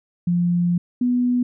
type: tone pair in turn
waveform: sine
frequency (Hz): 174.61 / 246.4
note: F3 / B3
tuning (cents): 0 / -4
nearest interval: tritone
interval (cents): 596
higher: second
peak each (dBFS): -16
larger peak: neither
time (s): 0.27-0.78 / 1.01-1.43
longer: first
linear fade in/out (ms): 5
effects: none